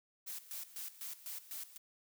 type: noise with tremolo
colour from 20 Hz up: blue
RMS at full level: -44 dBFS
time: 0.26-1.78 s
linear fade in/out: 20 ms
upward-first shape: square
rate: 4 Hz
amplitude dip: 80%
effects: none